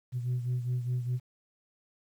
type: beating tone pair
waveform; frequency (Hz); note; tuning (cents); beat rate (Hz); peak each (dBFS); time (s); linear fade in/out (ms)
sine; 123.4 / 128.3; B2 / C3; -1 / -34; 4.9; -28 / -34; 0.12-1.2; 50
effects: tanh soft clip ceiling -25 dBFS + 10-bit